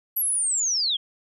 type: linear sweep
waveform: sine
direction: down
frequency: 11880 to 3136 Hz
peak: -21 dBFS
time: 0.16-0.97 s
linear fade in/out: 10 ms
effects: none